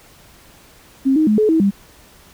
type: tone with pitch steps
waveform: sine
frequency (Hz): 267.9 / 312.1 / 212.5 / 429.2 / 322.6 / 198.8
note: C4 / D#4 / G#3 / A4 / E4 / G3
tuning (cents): +41 / +5 / +40 / -43 / -37 / +25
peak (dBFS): -11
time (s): 1.05-1.71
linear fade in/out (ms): 20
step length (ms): 110
effects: pink hiss -47 dBFS RMS until 2.33 s